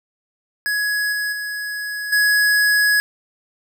square tone with level steps, 1676 Hz, G#6, 15 cents sharp, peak -19 / -21 / -25 / -14 dBFS, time 0.66-3 s, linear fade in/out 0 ms, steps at 1.12 / 1.32 / 2.12 s, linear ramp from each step 10 ms, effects none

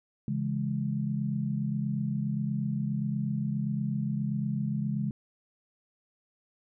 sine chord, C# minor, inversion none, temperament just, 138.59 / 166.31 / 207.9 Hz, C#3 / E3 / G#3, 0 / +16 / +2 cents, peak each -31 / -35 / -31 dBFS, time 0.28-5.11 s, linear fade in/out 2 ms, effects none

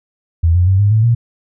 sine tone with pitch steps, 83.1 / 89.06 / 95.46 / 102.31 / 109.65 / 117.52 Hz, E2 / F2 / G2 / G#2 / A2 / A#2, +15 / +34 / -45 / -25 / -6 / +14 cents, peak -8 dBFS, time 0.43-1.15 s, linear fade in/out 10 ms, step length 120 ms, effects none

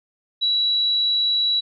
sine tone, 3915 Hz, B7, 16 cents flat, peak -17 dBFS, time 0.41-1.61 s, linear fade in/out 20 ms, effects none

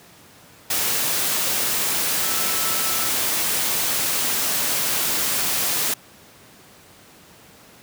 sine tone in noise, 1318.5 Hz, E6, in tune, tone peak -33 dBFS, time 2.23-3.09 s, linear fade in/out 5 ms, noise white, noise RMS -22 dBFS, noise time 0.7-5.94 s, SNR -14 dB, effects pink hiss -48 dBFS RMS until 7.82 s + high-pass 100 Hz 12 dB/octave

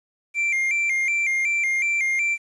triangle tone with vibrato, 2231 Hz, C#7, 11 cents sharp, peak -18 dBFS, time 0.34-2.38 s, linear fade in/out 50 ms, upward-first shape square, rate 2.7 Hz, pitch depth 89 cents each way, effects resampled to 24000 Hz + 9-bit

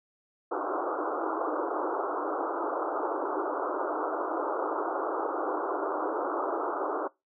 pink band-pass noise, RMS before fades -31 dBFS, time 0.51-7.08 s, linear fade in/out 10 ms, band 300 to 1400 Hz, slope 96 dB/octave, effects noise-tail reverb RT60 0.2 s tail -21 dB re dry

